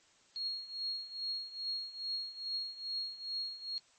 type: tone with tremolo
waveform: sine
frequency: 4291 Hz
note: C8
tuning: 43 cents sharp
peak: -33 dBFS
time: 0.36-3.78 s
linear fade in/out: 0 ms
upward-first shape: triangle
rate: 2.4 Hz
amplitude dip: 85%
effects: white hiss -66 dBFS RMS until 3.98 s + MP3 32 kbps